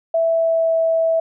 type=tone with pitch glide; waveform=sine; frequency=659.3 to 654 Hz; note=E5 to E5; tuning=0 to -14 cents; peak=-14 dBFS; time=0.14-1.2 s; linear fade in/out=5 ms; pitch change=-14 cents; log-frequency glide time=0.3-0.76 s; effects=none